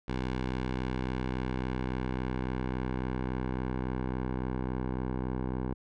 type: tone with low-pass filter sweep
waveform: 10% pulse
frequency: 63.6 Hz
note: C2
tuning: 48 cents flat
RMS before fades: -33 dBFS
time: 0.08-5.74 s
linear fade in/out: 5 ms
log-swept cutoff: 3800 to 1000 Hz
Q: 0.72
effects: none